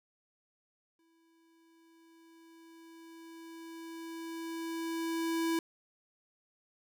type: tone with exponential growth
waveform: square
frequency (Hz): 329.6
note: E4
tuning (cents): 0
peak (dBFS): -29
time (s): 0.99-5.59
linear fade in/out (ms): 2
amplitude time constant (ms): 1000
effects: none